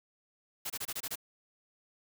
white noise bursts, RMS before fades -37 dBFS, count 7, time 0.65-1.157 s, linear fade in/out 10 ms, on 51 ms, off 25 ms, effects none

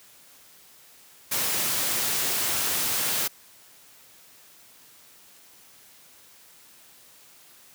white noise, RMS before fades -26 dBFS, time 1.31-3.28 s, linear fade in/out 10 ms, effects white hiss -53 dBFS RMS until 7.74 s + high-pass 80 Hz 12 dB/octave

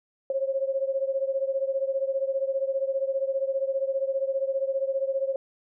sine beating tone pair, 535 / 550 Hz, C5 / C#5, +38 / -14 cents, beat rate 15 Hz, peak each -26 / -29 dBFS, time 0.3-5.36 s, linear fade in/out 2 ms, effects none

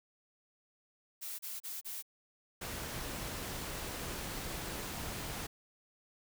blue noise bursts, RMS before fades -42 dBFS, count 4, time 1.21-2.026 s, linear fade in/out 20 ms, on 180 ms, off 32 ms
pink noise, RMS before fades -41 dBFS, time 2.61-5.47 s, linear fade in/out 10 ms
effects none

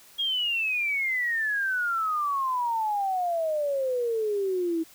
sine exponential sweep, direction down, 3295 to 320 Hz, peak -24 dBFS, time 0.18-4.84 s, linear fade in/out 20 ms, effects white hiss -53 dBFS RMS until 4.94 s

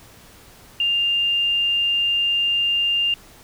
sine tone, 2800 Hz, F7, 4 cents sharp, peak -17 dBFS, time 0.8-3.14 s, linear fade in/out 2 ms, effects pink hiss -47 dBFS RMS until 3.43 s

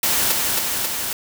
white noise with echo, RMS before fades -19 dBFS, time 0.03-0.32 s, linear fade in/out 2 ms, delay 270 ms, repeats 3, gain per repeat -2 dB, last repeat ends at 1.13 s, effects none

